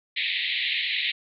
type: band-pass noise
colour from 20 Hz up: pink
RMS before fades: -27 dBFS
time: 0.16-1.12 s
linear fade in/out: 10 ms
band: 1900 to 4100 Hz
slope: 96 dB/octave
effects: none